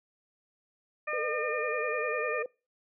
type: harmonic tone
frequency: 605 Hz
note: D#5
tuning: 49 cents flat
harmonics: 1 / 2 / 3 / 4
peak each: -36 / -36 / -36 / -36 dBFS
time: 1.07-2.43 s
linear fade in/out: 10 ms
type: tone with vibrato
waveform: sine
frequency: 472.9 Hz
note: A#4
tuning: 25 cents sharp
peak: -32 dBFS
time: 1.13-2.46 s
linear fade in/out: 2 ms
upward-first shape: sine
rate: 10 Hz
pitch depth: 130 cents each way
effects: noise-tail reverb RT60 0.3 s tail -24 dB re dry